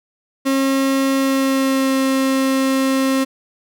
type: tone with pitch glide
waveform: 35% pulse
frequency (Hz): 270 to 266.7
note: C#4 to C4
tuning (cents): -45 to +33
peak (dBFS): -13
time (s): 0.45-3.25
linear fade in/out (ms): 20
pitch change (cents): -22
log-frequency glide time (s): 1.19-1.94
effects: none